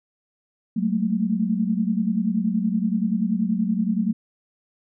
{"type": "tone cluster", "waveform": "sine", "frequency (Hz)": [186.8, 216.4, 226.9], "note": ["F#3", "A3", "A#3"], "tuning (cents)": [17, -29, -47], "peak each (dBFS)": -24, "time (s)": [0.76, 4.13], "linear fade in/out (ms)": 10, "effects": []}